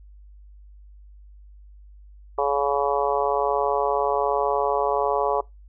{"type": "harmonic tone", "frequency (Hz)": 141.3, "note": "C#3", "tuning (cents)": 34, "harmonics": [3, 4, 5, 6, 7, 8], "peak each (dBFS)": [-25, -26, -27, -28, -28, -29], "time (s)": [2.38, 5.41], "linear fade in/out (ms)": 5, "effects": ["noise-tail reverb RT60 0.2 s tail -23 dB re dry", "added 50 Hz sine -44 dBFS peak until 5.68 s"]}